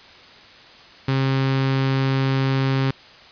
sawtooth tone with notch filter, 134 Hz, C3, 42 cents sharp, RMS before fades -20 dBFS, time 1.08-2.91 s, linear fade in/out 5 ms, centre 640 Hz, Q 2, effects white hiss -45 dBFS RMS until 3.31 s + resampled to 11025 Hz

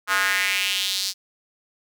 square tone with high-pass filter sweep, 96.3 Hz, G2, 30 cents flat, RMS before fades -23 dBFS, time 0.07-1.14 s, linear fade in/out 50 ms, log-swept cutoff 1300 to 4900 Hz, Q 3, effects none

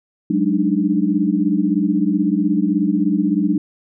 sine tone cluster, 185.6 / 208.7 / 290.5 / 306.7 Hz, F#3 / G#3 / D4 / D#4, +6 / +9 / -19 / -25 cents, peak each -20 dBFS, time 0.3-3.58 s, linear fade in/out 5 ms, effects none

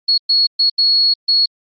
sine tone bursts at uneven times, 4344 Hz, C#8, 36 cents flat, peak -10 dBFS, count 5, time 0.08-0.18 / 0.29-0.47 / 0.59-0.7 / 0.78-1.14 / 1.28-1.46 s, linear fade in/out 10 ms, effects Opus 48 kbps

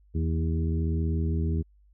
harmonic tone with a mistuned harmonic, 81 Hz, E2, 30 cents flat, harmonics 1 / 2 / 3 / 4 / 5, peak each -25 / -31 / -35 / -37 / -39 dBFS, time 0.14-1.63 s, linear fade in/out 20 ms, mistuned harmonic 3, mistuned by -40 cents, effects added 50 Hz sine -56 dBFS peak until 1.93 s

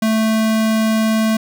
square tone, 220.3 Hz, A3, 2 cents sharp, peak -14 dBFS, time 0.02-1.37 s, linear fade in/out 5 ms, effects none

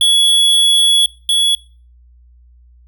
square tone pair in turn, 3376 / 3376 Hz, G#7 / G#7, +28 / +28 cents, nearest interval unison, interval 0 cents, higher neither, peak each -9 / -11 dBFS, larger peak first, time 0.01-1.06 / 1.29-1.55 s, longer first, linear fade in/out 2 ms, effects noise-tail reverb RT60 0.4 s tail -23 dB re dry + added 60 Hz sine -43 dBFS peak until 2.87 s

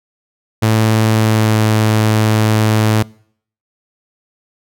sawtooth tone with pitch glide, 110.2 to 108.87 Hz, A2 to A2, +3 to -18 cents, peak -6 dBFS, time 0.62-3.03 s, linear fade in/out 10 ms, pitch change -21 cents, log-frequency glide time 1.12-1.62 s, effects noise-tail reverb RT60 0.6 s tail -24 dB re dry

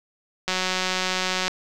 click train, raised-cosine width 0.2 ms, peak -7 dBFS, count 186, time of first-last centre 0.48-1.48 s, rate 185 Hz, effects none

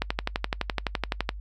click train, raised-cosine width 0.3 ms, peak -9 dBFS, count 16, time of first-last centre 0.02-1.291 s, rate 11.8 Hz, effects noise-tail reverb RT60 0.1 s tail -24 dB re dry + added 50 Hz sine -35 dBFS peak until 1.4 s

